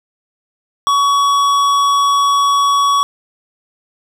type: tone with tanh clipping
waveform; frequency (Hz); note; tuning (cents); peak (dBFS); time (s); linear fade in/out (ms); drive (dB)
triangle; 1125; C#6; +25; -12; 0.87-3.03; 0; 18
effects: none